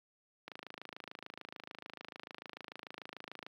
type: click train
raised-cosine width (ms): 0.3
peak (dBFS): -28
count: 81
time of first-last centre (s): 0.48-3.465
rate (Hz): 26.8
effects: high-pass 200 Hz 12 dB/octave + 11-bit